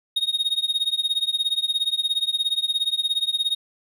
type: tone with tremolo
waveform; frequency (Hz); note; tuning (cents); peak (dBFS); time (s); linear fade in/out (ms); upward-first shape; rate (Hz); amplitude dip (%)
triangle; 3729; A#7; 0; -15; 0.16-3.55; 5; triangle; 17; 100
effects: none